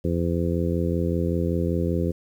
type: harmonic tone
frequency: 85.2 Hz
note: F2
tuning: 42 cents flat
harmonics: 1 / 2 / 3 / 4 / 5 / 6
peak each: -26 / -26 / -30 / -29 / -31 / -31 dBFS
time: 0.04-2.12 s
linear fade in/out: 10 ms
effects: 9-bit